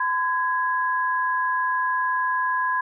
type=tone pair together; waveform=sine; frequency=1017 / 1656.3 Hz; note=C6 / G#6; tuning=-50 / -5 cents; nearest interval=minor sixth; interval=845 cents; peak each=-22 / -25 dBFS; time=0-2.81 s; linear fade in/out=5 ms; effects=none